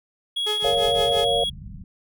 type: tone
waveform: triangle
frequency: 3324 Hz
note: G#7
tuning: 1 cent sharp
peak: -21 dBFS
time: 0.36-1.5 s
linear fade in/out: 10 ms
type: tone with tremolo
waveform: sawtooth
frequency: 422.8 Hz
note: G#4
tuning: 31 cents sharp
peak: -20 dBFS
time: 0.46-1.25 s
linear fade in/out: 10 ms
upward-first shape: triangle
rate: 5.8 Hz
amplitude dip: 95%
type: low-pass noise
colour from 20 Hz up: pink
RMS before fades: -38 dBFS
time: 0.62-1.84 s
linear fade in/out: 2 ms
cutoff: 210 Hz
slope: 48 dB/octave
type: chord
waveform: sine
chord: Bb minor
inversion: none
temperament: just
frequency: 466.2 / 559.4 / 699.2 Hz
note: Bb4 / Db5 / F5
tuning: 0 / +16 / +2 cents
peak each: -24 dBFS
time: 0.64-1.44 s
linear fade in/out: 5 ms
effects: none